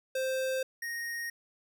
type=tone pair in turn; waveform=square; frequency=523.3 / 1864.8 Hz; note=C5 / A#6; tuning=0 / 0 cents; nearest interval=octave + minor seventh; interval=2200 cents; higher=second; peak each=-30 / -35 dBFS; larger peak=first; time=0.15-0.63 / 0.82-1.3 s; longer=neither; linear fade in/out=5 ms; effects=none